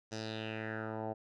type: tone with low-pass filter sweep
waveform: 10% pulse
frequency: 110 Hz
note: A2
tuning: in tune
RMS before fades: -40 dBFS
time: 0.11-1.14 s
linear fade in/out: 20 ms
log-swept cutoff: 6000 to 720 Hz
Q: 3.7
effects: none